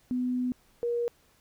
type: tone pair in turn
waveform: sine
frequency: 250 / 474.9 Hz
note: B3 / A#4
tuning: +21 / +32 cents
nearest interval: major seventh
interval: 1111 cents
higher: second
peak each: -26 dBFS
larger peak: neither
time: 0.11-0.52 / 0.83-1.08 s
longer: first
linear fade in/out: 0 ms
effects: pink hiss -64 dBFS RMS until 1.4 s